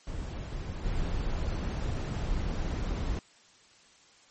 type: noise with level steps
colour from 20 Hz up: brown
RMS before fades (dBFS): -36 / -31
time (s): 0.07-3.19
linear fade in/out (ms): 2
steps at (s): 0.84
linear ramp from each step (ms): 20
effects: white hiss -59 dBFS RMS until 4.3 s + MP3 32 kbps

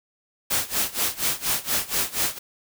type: noise with tremolo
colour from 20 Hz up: white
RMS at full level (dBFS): -22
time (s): 0.5-2.39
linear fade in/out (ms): 10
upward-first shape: sine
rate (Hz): 4.2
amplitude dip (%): 90
effects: none

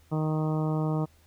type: harmonic tone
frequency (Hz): 155.56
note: D#3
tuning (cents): 0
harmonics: 1 / 2 / 3 / 4 / 5 / 6 / 7 / 8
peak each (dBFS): -26 / -32 / -36 / -38 / -40 / -42 / -43 / -44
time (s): 0.11-1.06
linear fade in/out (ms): 20
effects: added 80 Hz sine -59 dBFS peak until 1.26 s + pink hiss -63 dBFS RMS until 1.26 s

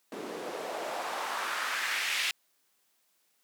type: noise with band-pass filter sweep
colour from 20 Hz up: white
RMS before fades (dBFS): -34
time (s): 0.12-2.31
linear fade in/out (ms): 2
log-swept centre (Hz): 310 to 2700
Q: 1.8
effects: white hiss -72 dBFS RMS until 3.43 s + high-pass 200 Hz 12 dB/octave

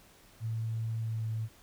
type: tone with pitch glide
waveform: sine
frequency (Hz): 112.6 to 111.11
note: A2 to A2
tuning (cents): +40 to +17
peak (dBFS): -31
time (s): 0.4-1.49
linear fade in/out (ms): 50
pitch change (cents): -23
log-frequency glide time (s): 0.99-1.25
effects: pink hiss -59 dBFS RMS until 1.62 s

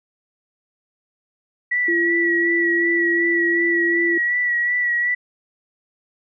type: tone with vibrato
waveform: sine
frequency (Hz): 1940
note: B6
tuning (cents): -31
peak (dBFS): -17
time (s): 1.71-5.15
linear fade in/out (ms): 10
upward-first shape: sine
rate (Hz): 2.7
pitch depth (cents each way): 29
type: tone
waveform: sine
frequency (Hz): 340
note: F4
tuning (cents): -46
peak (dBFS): -20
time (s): 1.88-4.18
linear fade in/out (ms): 5
effects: none

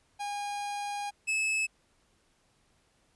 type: tone pair in turn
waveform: 45% pulse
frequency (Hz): 816 / 2600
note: G#5 / E7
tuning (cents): -31 / -24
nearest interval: octave + minor sixth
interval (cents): 2007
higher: second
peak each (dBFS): -33 / -27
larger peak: second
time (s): 0.19-1.11 / 1.27-1.67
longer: first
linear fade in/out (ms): 20
effects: pink hiss -69 dBFS RMS until 3.15 s + resampled to 24000 Hz

